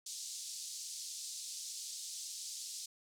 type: band-pass noise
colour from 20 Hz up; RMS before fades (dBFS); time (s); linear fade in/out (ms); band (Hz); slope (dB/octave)
white; -45; 0.06-2.86; 5; 4200 to 8200; 24
effects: none